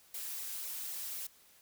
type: noise with flanger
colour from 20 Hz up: blue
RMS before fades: -41 dBFS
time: 0.14-1.27 s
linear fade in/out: 5 ms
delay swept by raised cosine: 0.61 to 6.51 ms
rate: 3.8 Hz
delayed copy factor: -0.85
effects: white hiss -63 dBFS RMS until 1.61 s